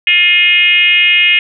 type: tone with frequency modulation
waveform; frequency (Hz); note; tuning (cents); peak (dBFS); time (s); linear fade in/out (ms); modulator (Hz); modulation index
sine; 2500; D#7; +8; -6; 0.07-1.39; 2; 369; 1.3
effects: none